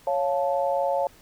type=chord; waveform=sine; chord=Db augmented; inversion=none; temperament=equal with one note detuned; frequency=554.4 / 698.5 / 874.9 Hz; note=Db5 / F5 / A5; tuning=0 / 0 / -10 cents; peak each=-24 / -27 / -28 dBFS; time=0.07-1.07 s; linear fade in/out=2 ms; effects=pink hiss -54 dBFS RMS until 1.21 s